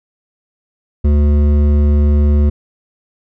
sine tone with hard clipping, 73.2 Hz, D2, 5 cents flat, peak -10 dBFS, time 1.04-2.5 s, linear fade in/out 10 ms, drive 11 dB, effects none

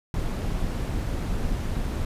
brown noise with amplitude modulation, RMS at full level -25 dBFS, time 0.14-2.05 s, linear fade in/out 2 ms, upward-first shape sine, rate 212 Hz, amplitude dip 45%, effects resampled to 32000 Hz

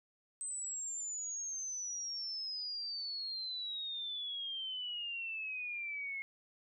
sine exponential sweep, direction down, 8240 to 2160 Hz, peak -38 dBFS, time 0.41-6.22 s, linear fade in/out 0 ms, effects none

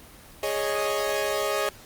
sawtooth chord, Ab suspended fourth, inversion none, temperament equal, 415.3 / 554.4 / 622.3 Hz, Ab4 / Db5 / Eb5, 0 / 0 / 0 cents, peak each -25 dBFS, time 0.43-1.69 s, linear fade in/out 2 ms, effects pink hiss -48 dBFS RMS until 1.85 s + Opus 24 kbps

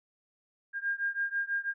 sine beating tone pair, 1608 / 1614.1 Hz, G6 / G#6, +44 / -50 cents, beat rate 6.1 Hz, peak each -32 / -33 dBFS, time 0.73-1.74 s, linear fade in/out 50 ms, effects none

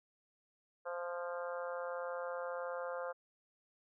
harmonic tone with a mistuned harmonic, 174.4 Hz, F3, 2 cents flat, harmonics 3 / 4 / 5 / 6 / 7 / 8 / 9, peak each -40 / -48 / -50 / -49 / -49 / -49 / -54 dBFS, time 0.85-3.13 s, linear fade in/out 20 ms, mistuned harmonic 9, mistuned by +23 cents, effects none

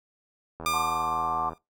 click train, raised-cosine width 1 ms, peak -24 dBFS, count 77, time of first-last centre 0.6-1.533 s, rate 81.5 Hz
sawtooth tone with exponential decay, 1200 Hz, D6, 37 cents sharp, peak -19 dBFS, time 0.66-1.58 s, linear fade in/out 1 ms, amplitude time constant 200 ms
sine chord, D dominant seventh, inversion first, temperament just, 734.2 / 881 / 1057.2 / 1174.7 Hz, F#5 / A5 / C6 / D6, -14 / +2 / +18 / 0 cents, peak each -32 / -32 / -32 / -29 dBFS, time 0.73-1.5 s, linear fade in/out 10 ms
effects noise-tail reverb RT60 0.2 s tail -21 dB re dry

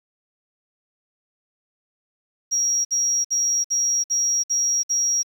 sine tone bursts, 5660 Hz, F8, 22 cents sharp, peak -17 dBFS, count 7, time 2.51-5.232 s, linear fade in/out 20 ms, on 340 ms, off 57 ms, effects tanh soft clip ceiling -14 dBFS + 8-bit

